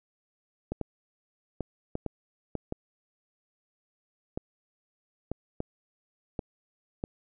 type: clicks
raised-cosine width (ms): 2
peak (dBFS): -18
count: 12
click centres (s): 0.72 / 0.813 / 1.607 / 1.954 / 2.063 / 2.553 / 2.724 / 4.375 / 5.316 / 5.604 / 6.392 / 7.039
effects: none